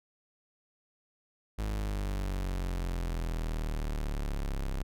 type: exponential sweep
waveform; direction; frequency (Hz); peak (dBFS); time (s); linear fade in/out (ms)
40% pulse; down; 53 to 32.83; -30; 1.58-4.83; 10
effects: none